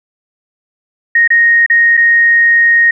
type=tone with dropouts; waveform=sine; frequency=1864.7 Hz; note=A#6; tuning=in tune; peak=-5 dBFS; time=1.15-2.91 s; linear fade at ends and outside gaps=5 ms; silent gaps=1.277-1.303 / 1.663-1.699 / 1.97-1.974 s; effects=none